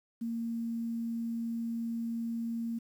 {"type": "tone with quantisation", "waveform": "sine", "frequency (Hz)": 230.7, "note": "A#3", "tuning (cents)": -18, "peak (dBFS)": -32, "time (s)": [0.21, 2.79], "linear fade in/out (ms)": 10, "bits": 10, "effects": []}